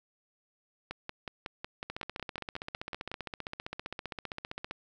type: two click trains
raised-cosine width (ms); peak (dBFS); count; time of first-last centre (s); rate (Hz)
0.3; -21 / -21; 44 / 13; 1.9-4.71 / 0.91-3.116; 15.3 / 5.44
effects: none